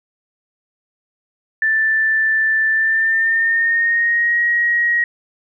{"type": "tone with pitch glide", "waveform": "sine", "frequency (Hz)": [1766, 1892.8], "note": ["A6", "A#6"], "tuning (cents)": [6, 26], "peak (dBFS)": -13, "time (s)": [1.62, 5.04], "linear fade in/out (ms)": 2, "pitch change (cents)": 120, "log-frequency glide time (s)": [2.7, 4.4], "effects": []}